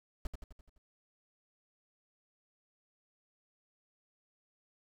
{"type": "noise with echo", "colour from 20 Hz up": "brown", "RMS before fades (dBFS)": -35, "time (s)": [0.25, 0.27], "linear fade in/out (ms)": 2, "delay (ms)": 85, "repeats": 6, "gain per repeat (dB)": -5, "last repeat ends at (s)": 0.78, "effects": []}